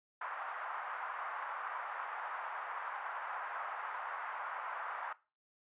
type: band-pass noise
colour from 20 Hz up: white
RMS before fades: -42 dBFS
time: 0.21-5.13 s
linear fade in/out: 5 ms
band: 810 to 1400 Hz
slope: 24 dB/octave
effects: noise-tail reverb RT60 0.3 s tail -18 dB re dry + resampled to 8000 Hz